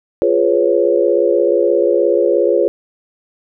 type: chord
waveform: sine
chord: C# dominant seventh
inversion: first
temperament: equal with one note detuned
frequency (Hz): 349.2 / 415.3 / 497.6 / 554.4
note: E#4 / G#4 / B4 / C#5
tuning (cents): 0 / 0 / +13 / 0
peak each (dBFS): -16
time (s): 0.22-2.68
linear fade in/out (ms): 0
effects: none